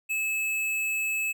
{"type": "tone with tanh clipping", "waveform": "sine", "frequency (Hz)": 2600, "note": "E7", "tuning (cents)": -24, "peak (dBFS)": -27, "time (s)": [0.09, 1.33], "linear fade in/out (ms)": 20, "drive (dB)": 18, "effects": []}